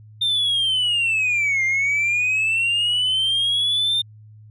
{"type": "linear two-way sweep", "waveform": "sine", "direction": "down then up", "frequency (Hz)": [3632, 2093, 3632], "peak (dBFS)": -15, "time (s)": [0.21, 4.02], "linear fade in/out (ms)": 10, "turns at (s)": 1.64, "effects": ["tanh soft clip ceiling -16 dBFS", "added 107 Hz sine -42 dBFS peak until 4.5 s"]}